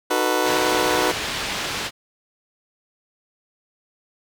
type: chord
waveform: 20% pulse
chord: B dominant seventh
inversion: first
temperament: just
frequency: 308.7 / 370.4 / 444.5 / 493.9 Hz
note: D#4 / F#4 / A4 / B4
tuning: -14 / +2 / +18 / 0 cents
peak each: -20 / -19 / -22 / -18 dBFS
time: 0.1-1.12 s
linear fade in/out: 10 ms
type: low-pass noise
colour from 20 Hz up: white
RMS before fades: -27 dBFS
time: 0.43-1.91 s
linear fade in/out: 50 ms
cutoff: 4000 Hz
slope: 12 dB/octave
effects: none